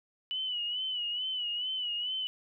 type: tone with vibrato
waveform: sine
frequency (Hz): 2960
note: F#7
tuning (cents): 0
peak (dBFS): -31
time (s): 0.31-2.27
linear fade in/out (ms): 0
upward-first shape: sine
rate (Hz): 2.3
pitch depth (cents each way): 66
effects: none